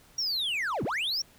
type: linear two-way sweep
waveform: triangle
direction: down then up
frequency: 5710 to 82.41 to 5710 Hz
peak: -26 dBFS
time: 0.18-1.22 s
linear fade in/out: 5 ms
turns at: 0.84 s
effects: pink hiss -58 dBFS RMS until 1.38 s